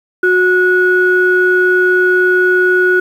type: tone pair together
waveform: sine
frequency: 365.8 / 1463 Hz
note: F#4 / F#6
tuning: -20 / -20 cents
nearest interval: 2 octaves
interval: 2400 cents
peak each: -10 dBFS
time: 0.23-3 s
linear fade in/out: 5 ms
effects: tanh soft clip ceiling 0 dBFS + 7-bit